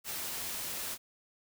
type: noise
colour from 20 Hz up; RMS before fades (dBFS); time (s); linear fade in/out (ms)
white; -38; 0.04-0.98; 50
effects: none